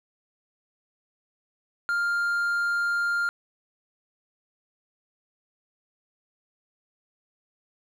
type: tone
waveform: triangle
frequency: 1400 Hz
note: F6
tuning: 4 cents sharp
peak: -21 dBFS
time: 1.89-3.29 s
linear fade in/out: 0 ms
effects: none